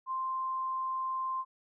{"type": "tone", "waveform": "sine", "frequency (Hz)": 1046.5, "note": "C6", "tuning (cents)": 0, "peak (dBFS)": -31, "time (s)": [0.06, 1.45], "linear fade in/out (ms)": 50, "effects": []}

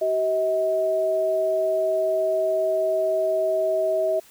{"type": "tone pair together", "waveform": "sine", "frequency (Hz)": [381.9, 638], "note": ["G4", "D#5"], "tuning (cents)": [-45, 43], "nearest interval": "major sixth", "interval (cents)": 888, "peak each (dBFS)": [-27, -20], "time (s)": [0.01, 4.2], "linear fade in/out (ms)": 10, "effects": ["white hiss -52 dBFS RMS until 4.3 s"]}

